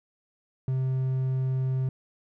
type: tone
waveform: triangle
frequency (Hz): 130.81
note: C3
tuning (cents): 0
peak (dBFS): -22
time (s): 0.68-1.89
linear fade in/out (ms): 2
effects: none